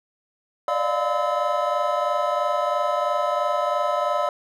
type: tone cluster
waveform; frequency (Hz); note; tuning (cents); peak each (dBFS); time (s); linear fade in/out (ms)
triangle; 581 / 604 / 701 / 1016 / 1295; D5 / D5 / F5 / B5 / E6; -19 / +48 / +6 / +49 / -31; -25; 0.68-4.29; 2
effects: none